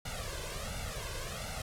pink noise with flanger, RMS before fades -39 dBFS, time 0.05-1.62 s, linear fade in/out 5 ms, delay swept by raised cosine 1.4 to 1.96 ms, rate 1.4 Hz, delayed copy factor +1, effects low-pass 11000 Hz 12 dB/octave

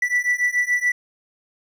triangle beating tone pair, 1962 / 1969 Hz, B6 / B6, -12 / -6 cents, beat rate 7 Hz, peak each -20 / -19 dBFS, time 0.02-0.92 s, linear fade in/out 5 ms, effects none

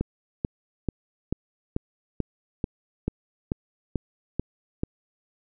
click train, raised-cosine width 3 ms, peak -12 dBFS, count 12, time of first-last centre 0.01-4.835 s, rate 2.28 Hz, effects none

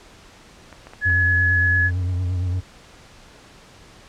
clicks, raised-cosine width 0.5 ms, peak -24 dBFS, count 4, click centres 0.727 / 0.87 / 0.935 / 1.1 s
sine tone, 1697 Hz, G#6, 37 cents sharp, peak -16 dBFS, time 1.01-1.91 s, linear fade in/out 50 ms
triangle tone with vibrato, 90.5 Hz, F#2, 38 cents flat, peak -18 dBFS, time 1.05-2.61 s, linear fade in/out 20 ms, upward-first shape triangle, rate 8.8 Hz, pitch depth 59 cents each way
effects pink hiss -47 dBFS RMS until 4.08 s + low-pass 7000 Hz 12 dB/octave

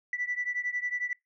sine beating tone pair, 1966 / 1977 Hz, B6 / B6, -8 / +1 cents, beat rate 11 Hz, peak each -31 / -33 dBFS, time 0.13-1.13 s, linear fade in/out 2 ms, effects noise-tail reverb RT60 0.2 s tail -26 dB re dry + tanh soft clip ceiling -22 dBFS

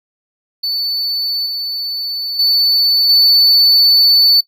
triangle tone with level steps, 4492 Hz, C#8, 22 cents sharp, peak -14 / -17 / -8 / -5 dBFS, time 0.63-4.41 s, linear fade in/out 10 ms, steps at 1.46 / 2.39 / 3.09 s, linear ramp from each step 5 ms, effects noise-tail reverb RT60 0.1 s tail -21 dB re dry

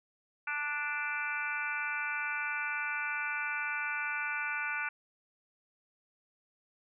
harmonic tone, 293.7 Hz, D4, in tune, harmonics 3 / 4 / 5 / 6 / 7 / 8 / 9, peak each -43 / -43 / -35 / -45 / -45 / -38 / -43 dBFS, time 0.47-4.89 s, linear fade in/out 5 ms, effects none

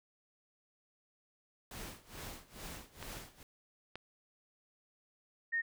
pink noise with tremolo, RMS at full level -45 dBFS, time 1.71-3.43 s, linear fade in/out 2 ms, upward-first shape sine, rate 2.3 Hz, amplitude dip 90%
clicks, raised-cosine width 0.3 ms, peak -27 dBFS, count 2, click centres 3.027 / 3.956 s
sine tone, 1845 Hz, A#6, 18 cents flat, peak -31 dBFS, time 5.52-5.62 s, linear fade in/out 20 ms
effects none

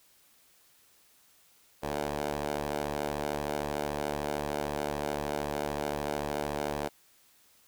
10% pulse ring-modulated tone, 73.42 Hz, D2, in tune, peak -20 dBFS, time 1.82-6.89 s, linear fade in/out 20 ms, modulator 512 Hz, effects white hiss -63 dBFS RMS until 7.67 s

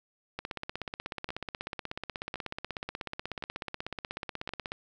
two click trains, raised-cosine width 0.3 ms, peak -21 / -19 dBFS, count 4 / 72, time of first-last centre 1.29-4.492 / 0.39-4.719 s, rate 0.937 / 16.4 Hz, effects none

